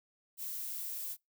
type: noise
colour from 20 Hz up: violet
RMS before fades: -40 dBFS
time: 0.37-1.17 s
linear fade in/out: 50 ms
effects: noise-tail reverb RT60 0.2 s tail -26 dB re dry